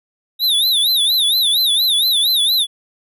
square tone with vibrato, 3729 Hz, A#7, in tune, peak -13 dBFS, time 0.39-2.67 s, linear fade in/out 50 ms, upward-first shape sine, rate 4.3 Hz, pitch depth 160 cents each way, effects none

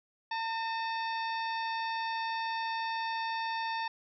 harmonic tone with a mistuned harmonic, 906 Hz, A#5, 50 cents flat, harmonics 1 / 2 / 3 / 4 / 5 / 6, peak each -33 / -39 / -43 / -45 / -47 / -49 dBFS, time 0.31-3.88 s, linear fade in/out 5 ms, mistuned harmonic 3, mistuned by -77 cents, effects none

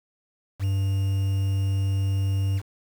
triangle tone with quantisation, 97.4 Hz, G2, 11 cents flat, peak -19 dBFS, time 0.59-2.62 s, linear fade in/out 50 ms, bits 7, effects none

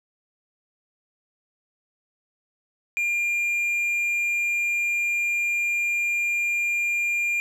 triangle tone, 2400 Hz, D7, 37 cents sharp, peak -20 dBFS, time 2.97-7.4 s, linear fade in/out 0 ms, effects none

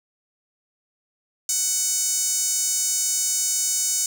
sawtooth tone with high-pass filter, 746 Hz, F#5, 14 cents sharp, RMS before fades -23 dBFS, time 1.49-4.06 s, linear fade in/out 2 ms, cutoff 6700 Hz, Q 3.6, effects none

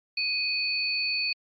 sine tone pair together, 2499 / 4463 Hz, D#7 / C#8, +7 / +11 cents, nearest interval minor seventh, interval 1004 cents, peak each -28 dBFS, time 0.17-1.33 s, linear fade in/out 5 ms, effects Opus 48 kbps

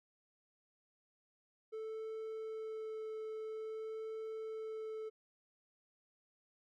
triangle tone with vibrato, 439 Hz, A4, 4 cents flat, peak -39 dBFS, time 1.72-5.1 s, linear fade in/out 20 ms, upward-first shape sine, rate 0.5 Hz, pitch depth 8 cents each way, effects none

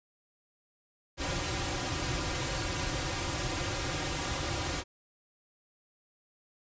pink noise with comb filter, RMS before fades -33 dBFS, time 1.17-4.84 s, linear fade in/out 50 ms, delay 4.6 ms, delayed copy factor -0.9, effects resampled to 16000 Hz

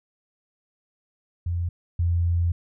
sine tone pair in turn, 86.5 / 85.8 Hz, F2 / F2, -16 / -30 cents, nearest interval unison, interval 14 cents, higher first, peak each -23 / -19 dBFS, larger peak second, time 1.46-1.69 / 1.99-2.52 s, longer second, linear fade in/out 5 ms, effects none

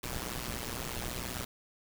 pink noise with amplitude modulation, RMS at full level -34 dBFS, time 0.03-1.45 s, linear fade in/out 5 ms, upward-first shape sine, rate 122 Hz, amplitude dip 95%, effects none

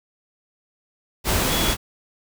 sine tone in noise, 3367 Hz, G#7, 23 cents sharp, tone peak -27 dBFS, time 1.48-1.75 s, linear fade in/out 50 ms, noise pink, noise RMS -21 dBFS, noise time 1.24-1.77 s, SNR -9 dB, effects none

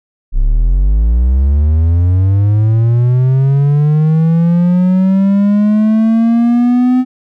triangle linear sweep, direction up, 30.87 to 255.9 Hz, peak -5 dBFS, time 0.32-7.05 s, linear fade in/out 50 ms, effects none

